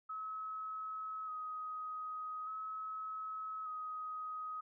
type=tone with vibrato; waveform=sine; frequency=1271 Hz; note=D#6; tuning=36 cents sharp; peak=-40 dBFS; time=0.09-4.61 s; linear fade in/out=10 ms; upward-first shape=square; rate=0.42 Hz; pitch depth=19 cents each way; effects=none